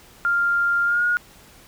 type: tone with pitch glide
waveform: sine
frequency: 1396.9 to 1437.8 Hz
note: F6 to F6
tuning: 0 to +50 cents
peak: -17 dBFS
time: 0.25-1.17 s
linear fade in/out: 0 ms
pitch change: +50 cents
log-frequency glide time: 0.85-1.04 s
effects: pink hiss -49 dBFS RMS until 1.67 s